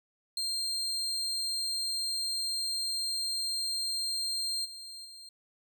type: tone with level steps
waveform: 35% pulse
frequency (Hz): 4186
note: C8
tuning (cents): 0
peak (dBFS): -29 / -41 / -45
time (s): 0.37-5.29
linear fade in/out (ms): 2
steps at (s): 4.64 / 5.04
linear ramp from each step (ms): 20
effects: none